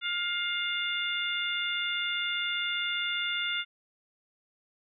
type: harmonic tone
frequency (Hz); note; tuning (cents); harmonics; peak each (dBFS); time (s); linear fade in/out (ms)
705; F5; +16; 2 / 3 / 4 / 5; -34 / -34 / -34 / -34; 0.01-3.65; 50
effects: none